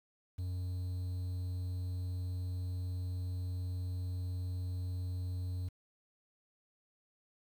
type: tone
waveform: triangle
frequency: 90.7 Hz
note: F#2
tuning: 34 cents flat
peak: -33 dBFS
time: 0.38-5.69 s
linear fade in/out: 10 ms
effects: 10-bit